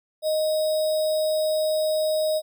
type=tone with sample-and-hold; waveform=sine; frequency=622.3 Hz; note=D#5; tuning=in tune; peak=-20 dBFS; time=0.22-2.42 s; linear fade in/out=50 ms; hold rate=4410 Hz; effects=none